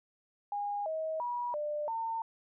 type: tone with pitch steps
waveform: sine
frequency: 817 / 635 / 967 / 596 / 906 Hz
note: G#5 / D#5 / B5 / D5 / A#5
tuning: -29 / +35 / -37 / +25 / -50 cents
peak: -32 dBFS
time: 0.52-2.22 s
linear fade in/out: 2 ms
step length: 340 ms
effects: none